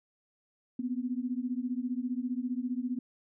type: beating tone pair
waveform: sine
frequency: 243 / 258 Hz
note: B3 / C4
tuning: -28 / -24 cents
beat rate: 15 Hz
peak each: -33 / -34 dBFS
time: 0.79-2.99 s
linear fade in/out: 5 ms
effects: none